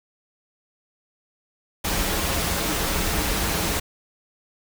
pink noise with comb filter, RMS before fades -24 dBFS, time 1.84-3.8 s, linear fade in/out 10 ms, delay 8 ms, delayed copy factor -0.5, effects none

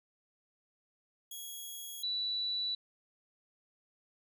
10% pulse / sine tone pair in turn, 3322 / 3951 Hz, G#7 / B7, 0 / 0 cents, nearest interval minor third, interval 300 cents, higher second, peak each -34 / -32 dBFS, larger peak second, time 1.31-2.03 / 2.03-2.75 s, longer neither, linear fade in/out 5 ms, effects none

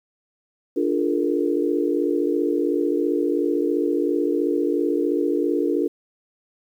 sine chord, Bb dominant seventh, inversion first, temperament equal with one note detuned, 293.7 / 349.2 / 423.3 / 466.2 Hz, D4 / F4 / Ab4 / Bb4, 0 / 0 / +33 / 0 cents, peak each -23 / -23 / -26 / -26 dBFS, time 0.76-5.88 s, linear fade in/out 10 ms, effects 9-bit

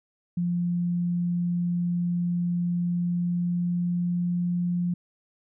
sine tone with pitch glide, 174.61 to 175.72 Hz, F3 to F3, 0 to +11 cents, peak -23 dBFS, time 0.37-4.94 s, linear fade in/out 5 ms, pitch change +11 cents, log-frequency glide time 2.8-4.5 s, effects none

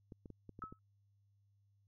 clicks, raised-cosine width 3 ms, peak -38 dBFS, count 7, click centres 0.122 / 0.258 / 0.303 / 0.493 / 0.591 / 0.639 / 0.725 s
sine tone with exponential decay, 1295 Hz, E6, 31 cents flat, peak -39 dBFS, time 0.62-0.79 s, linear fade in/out 1 ms, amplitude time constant 36 ms
effects added 100 Hz sine -70 dBFS peak until 1.87 s

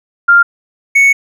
sine / triangle tone pair in turn, 1396.9 / 2217 Hz, F6 / C#7, 0 / 0 cents, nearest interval minor sixth, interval 800 cents, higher second, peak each -3 dBFS, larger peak neither, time 0.28-0.43 / 0.95-1.13 s, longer second, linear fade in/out 10 ms, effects none

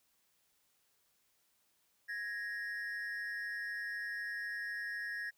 triangle ring-modulated tone, 1766 Hz, A6, 6 cents sharp, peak -33 dBFS, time 2.08-5.31 s, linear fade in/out 20 ms, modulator 106 Hz, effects white hiss -75 dBFS RMS until 5.37 s

